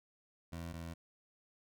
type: tone pair in turn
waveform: 20% pulse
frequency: 84.1 / 83.37 Hz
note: E2 / E2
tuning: +35 / +20 cents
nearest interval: unison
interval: 15 cents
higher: first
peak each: -37 / -38 dBFS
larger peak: first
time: 0.52-0.73 / 0.73-0.94 s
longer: neither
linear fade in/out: 10 ms
effects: none